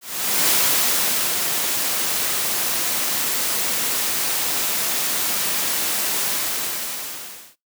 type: noise with ADSR envelope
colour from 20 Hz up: white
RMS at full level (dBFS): -17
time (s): 0.01-7.56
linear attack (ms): 470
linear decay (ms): 860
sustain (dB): -5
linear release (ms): 1300
effects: noise-tail reverb RT60 0.2 s tail -22 dB re dry + high-pass 150 Hz 12 dB/octave